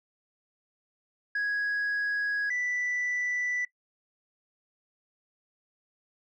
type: tone pair in turn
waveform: sine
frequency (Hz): 1661.2 / 1975.5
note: G#6 / B6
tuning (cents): 0 / 0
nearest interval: minor third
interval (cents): 300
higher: second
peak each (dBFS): -24 / -26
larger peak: first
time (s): 1.35-2.5 / 2.5-3.65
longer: neither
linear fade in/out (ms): 5
effects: noise-tail reverb RT60 0.1 s tail -19 dB re dry + tanh soft clip ceiling -25 dBFS